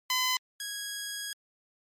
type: tone pair in turn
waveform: 10% pulse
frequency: 1016 / 1654.8 Hz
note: B5 / G#6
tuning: +49 / -7 cents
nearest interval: minor sixth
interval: 844 cents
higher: second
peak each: -17 / -26 dBFS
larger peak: first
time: 0.1-0.37 / 0.6-1.33 s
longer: second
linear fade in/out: 2 ms
effects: MP3 64 kbps